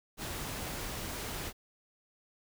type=noise; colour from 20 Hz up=pink; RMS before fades=-39 dBFS; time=0.17-1.53 s; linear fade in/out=50 ms; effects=none